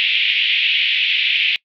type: band-pass noise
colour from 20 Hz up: pink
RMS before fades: -17 dBFS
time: 0-1.56 s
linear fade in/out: 0 ms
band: 2300 to 3400 Hz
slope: 48 dB/octave
effects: noise-tail reverb RT60 0.1 s tail -23 dB re dry